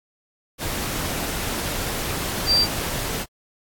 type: tone in noise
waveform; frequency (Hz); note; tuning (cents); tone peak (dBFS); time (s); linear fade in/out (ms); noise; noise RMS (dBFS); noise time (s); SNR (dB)
sine; 4699; D8; 0; -15; 2.46-2.67; 50; pink; -27; 0.58-3.26; +9
effects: AAC 64 kbps